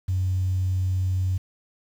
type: tone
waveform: sine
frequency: 92.9 Hz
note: F#2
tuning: 7 cents sharp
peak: -20 dBFS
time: 0.08-1.38 s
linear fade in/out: 10 ms
effects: tanh soft clip ceiling -16 dBFS + 8-bit